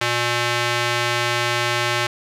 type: tone with band-pass filter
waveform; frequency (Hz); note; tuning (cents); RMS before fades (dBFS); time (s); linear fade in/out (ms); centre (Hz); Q
square; 120; B2; -49; -21; 0.01-2.07; 5; 2500; 0.75
effects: none

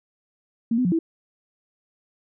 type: tone with pitch steps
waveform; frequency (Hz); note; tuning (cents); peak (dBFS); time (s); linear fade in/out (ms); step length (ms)
sine; 230.1 / 252.6 / 178.1 / 327.8; A#3 / B3 / F3 / E4; -22 / +39 / +34 / -10; -18; 0.71-0.99; 5; 70
effects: none

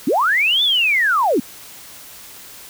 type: linear two-way sweep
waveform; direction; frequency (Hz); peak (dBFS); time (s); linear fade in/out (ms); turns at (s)
sine; up then down; 210 to 3568 to 210; -13; 0.07-1.4; 5; 0.63
effects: white hiss -39 dBFS RMS until 2.69 s

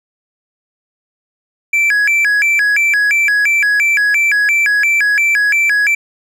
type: tone with vibrato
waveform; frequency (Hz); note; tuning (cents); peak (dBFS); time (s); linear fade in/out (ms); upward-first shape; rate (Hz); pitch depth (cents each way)
triangle; 1975.5; B6; 0; -8; 1.73-5.95; 5; square; 2.9; 290
effects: none

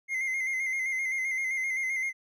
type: tone with vibrato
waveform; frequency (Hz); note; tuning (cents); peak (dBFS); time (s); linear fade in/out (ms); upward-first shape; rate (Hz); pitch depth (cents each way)
triangle; 2093; C7; 0; -26; 0.08-2.13; 50; square; 7.7; 35
effects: none

